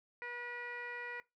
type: tone with low-pass filter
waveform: 15% pulse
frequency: 483.6 Hz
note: B4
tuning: 36 cents flat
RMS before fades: -44 dBFS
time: 0.22-1.2 s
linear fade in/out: 0 ms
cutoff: 2200 Hz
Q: 5.7
effects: noise-tail reverb RT60 0.2 s tail -19 dB re dry